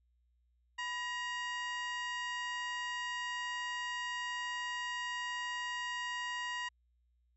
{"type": "harmonic tone with a mistuned harmonic", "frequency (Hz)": 947, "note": "A#5", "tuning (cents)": 27, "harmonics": [1, 2, 3, 4, 5, 6, 7, 8], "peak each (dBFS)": [-41, -39, -44, -56, -55, -58, -58, -56], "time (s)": [0.78, 6.69], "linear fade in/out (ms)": 10, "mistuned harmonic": 1, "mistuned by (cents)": 82, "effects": ["added 60 Hz sine -70 dBFS peak until 7.36 s"]}